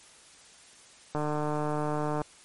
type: click train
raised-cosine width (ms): 1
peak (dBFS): -17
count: 161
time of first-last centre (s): 1.15-2.217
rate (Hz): 150
effects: white hiss -54 dBFS RMS until 2.44 s + MP3 48 kbps